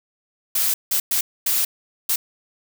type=noise bursts at uneven times; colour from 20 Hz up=blue; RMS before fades=-20 dBFS; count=5; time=0.55-0.74 / 0.91-1 / 1.11-1.21 / 1.46-1.65 / 2.09-2.16 s; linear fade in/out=5 ms; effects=none